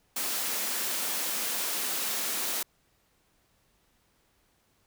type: high-pass noise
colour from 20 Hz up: white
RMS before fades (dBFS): -31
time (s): 0.16-2.63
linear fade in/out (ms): 5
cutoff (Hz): 190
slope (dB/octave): 48
effects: pink hiss -69 dBFS RMS until 4.86 s